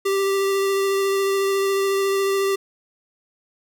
square tone with vibrato, 392 Hz, G4, in tune, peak -19 dBFS, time 0.05-2.56 s, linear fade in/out 10 ms, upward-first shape triangle, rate 14 Hz, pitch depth 14 cents each way, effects none

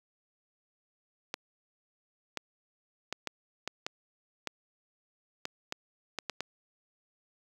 clicks, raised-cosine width 0.2 ms, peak -16 dBFS, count 12, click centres 1.341 / 2.373 / 3.126 / 3.273 / 3.676 / 3.865 / 4.473 / 5.454 / 5.724 / 6.187 / 6.297 / 6.406 s, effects high-pass 200 Hz 12 dB/octave + 8-bit

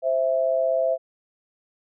sine tone pair together, 523.3 / 659 Hz, C5 / E5, 0 / -1 cents, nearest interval major third, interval 399 cents, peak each -23 / -21 dBFS, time 0.02-0.98 s, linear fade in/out 50 ms, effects none

